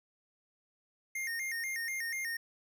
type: tone with vibrato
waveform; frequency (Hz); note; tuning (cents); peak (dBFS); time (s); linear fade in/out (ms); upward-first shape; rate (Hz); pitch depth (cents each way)
square; 1975; B6; 0; -35; 1.15-2.37; 5; square; 4.1; 120
effects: none